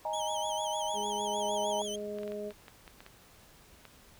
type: chord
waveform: sine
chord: D# suspended fourth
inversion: none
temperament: equal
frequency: 622.3 / 830.6 / 932.3 Hz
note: D#5 / G#5 / A#5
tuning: 0 / 0 / 0 cents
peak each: -36 dBFS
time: 0.05-1.82 s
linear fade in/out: 2 ms
type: tone with vibrato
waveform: 25% pulse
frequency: 3194 Hz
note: G7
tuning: 32 cents sharp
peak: -34 dBFS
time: 0.13-1.96 s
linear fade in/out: 5 ms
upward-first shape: sine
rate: 6.6 Hz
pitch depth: 110 cents each way
type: harmonic tone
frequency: 207.7 Hz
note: G#3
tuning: in tune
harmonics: 1 / 2 / 3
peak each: -43 / -38 / -40 dBFS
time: 0.93-2.53 s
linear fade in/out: 50 ms
type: clicks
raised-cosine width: 0.3 ms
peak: -32 dBFS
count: 10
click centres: 2.186 / 2.233 / 2.278 / 2.32 / 2.507 / 2.682 / 2.878 / 3.005 / 3.064 / 3.853 s
effects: pink hiss -58 dBFS RMS until 4.19 s